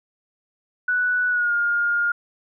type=tone with pitch glide; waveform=sine; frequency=1480 to 1416.4 Hz; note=F#6 to F6; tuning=0 to +24 cents; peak=-18 dBFS; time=0.88-2.12 s; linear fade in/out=5 ms; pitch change=-76 cents; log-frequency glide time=1.29-1.53 s; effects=none